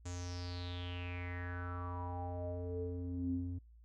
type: tone with low-pass filter sweep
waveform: square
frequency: 88.6 Hz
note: F2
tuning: 25 cents sharp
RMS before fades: -41 dBFS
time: 0.05-3.59 s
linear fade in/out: 10 ms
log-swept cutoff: 7200 to 200 Hz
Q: 7
effects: noise-tail reverb RT60 0.2 s tail -26 dB re dry + added 57 Hz sine -57 dBFS peak until 3.84 s